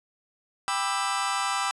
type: chord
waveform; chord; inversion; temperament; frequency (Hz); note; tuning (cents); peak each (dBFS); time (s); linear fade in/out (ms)
sawtooth; E minor seventh; first; just; 791.1 / 988.9 / 1186.7 / 1318.5; G5 / B5 / D6 / E6; +16 / +2 / +18 / 0; -27; 0.68-1.71; 0
effects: resampled to 24000 Hz